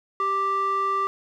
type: tone with band-pass filter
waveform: square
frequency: 392 Hz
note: G4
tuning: in tune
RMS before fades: -24 dBFS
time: 0.2-1.07 s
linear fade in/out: 0 ms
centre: 1100 Hz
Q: 4.3
effects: none